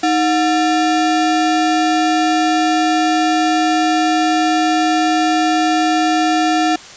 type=ring-modulated tone; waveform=square; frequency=520 Hz; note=C5; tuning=11 cents flat; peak=-10 dBFS; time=0.03-6.76 s; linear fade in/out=5 ms; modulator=206 Hz; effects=white hiss -36 dBFS RMS until 6.96 s + resampled to 16000 Hz